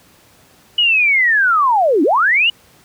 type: linear two-way sweep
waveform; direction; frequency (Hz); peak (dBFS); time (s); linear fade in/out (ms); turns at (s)
sine; down then up; 2960 to 267 to 2960; -10; 0.78-2.5; 5; 2.03
effects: pink hiss -49 dBFS RMS until 2.84 s + high-pass 80 Hz 12 dB/octave